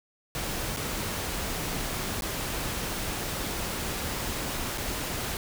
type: noise with dropouts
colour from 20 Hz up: pink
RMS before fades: -32 dBFS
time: 0.35-5.37 s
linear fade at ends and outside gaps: 1 ms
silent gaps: 0.764-0.77 / 2.209-2.221 / 4.776-4.78 s
effects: none